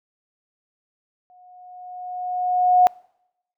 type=tone with exponential growth; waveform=sine; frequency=726 Hz; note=F#5; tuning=33 cents flat; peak=-9 dBFS; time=1.3-2.87 s; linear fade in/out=0 ms; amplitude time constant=340 ms; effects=noise-tail reverb RT60 0.8 s tail -25 dB re dry